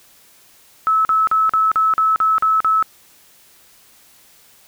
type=tone bursts; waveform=sine; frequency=1300 Hz; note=E6; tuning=24 cents flat; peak=-12 dBFS; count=9; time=0.87-2.826 s; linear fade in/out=0 ms; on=180 ms; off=42 ms; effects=white hiss -50 dBFS RMS until 4.67 s